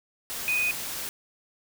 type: tone in noise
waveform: sine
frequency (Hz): 2489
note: D#7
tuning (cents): 0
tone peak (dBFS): -23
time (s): 0.48-0.71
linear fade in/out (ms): 0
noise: white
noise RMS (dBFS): -34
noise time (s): 0.3-1.09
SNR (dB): +8
effects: none